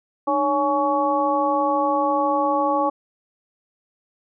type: harmonic tone with a mistuned harmonic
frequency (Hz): 280.5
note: C#4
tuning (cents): +21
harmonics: 1 / 2 / 3 / 4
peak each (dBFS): -25 / -23 / -22 / -23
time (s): 0.27-2.9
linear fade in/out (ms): 10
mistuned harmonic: 1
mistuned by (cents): +130
effects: none